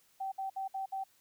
sine tone bursts, 773 Hz, G5, 24 cents flat, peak -34 dBFS, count 5, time 0.2-1.04 s, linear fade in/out 10 ms, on 120 ms, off 60 ms, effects white hiss -68 dBFS RMS until 1.2 s

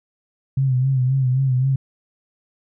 sine tone with vibrato, 130.81 Hz, C3, in tune, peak -15 dBFS, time 0.57-1.76 s, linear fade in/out 5 ms, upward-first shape sine, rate 3.8 Hz, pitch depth 66 cents each way, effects none

